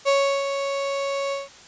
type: tone with ADSR envelope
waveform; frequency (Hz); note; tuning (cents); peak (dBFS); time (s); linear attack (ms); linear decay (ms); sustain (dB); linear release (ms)
35% pulse; 554.4; C#5; 0; -14; 0.05-1.49; 34; 350; -8; 170
effects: white hiss -46 dBFS RMS until 1.67 s + resampled to 16000 Hz